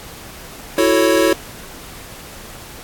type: chord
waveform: square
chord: F# minor seventh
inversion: third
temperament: equal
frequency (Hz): 329.6 / 370 / 440 / 554.4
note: E4 / F#4 / A4 / C#5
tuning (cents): 0 / 0 / 0 / 0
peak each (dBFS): -17 / -19 / -20 / -17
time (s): 0.78-1.33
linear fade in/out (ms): 2
effects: pink hiss -36 dBFS RMS until 2.83 s + AAC 64 kbps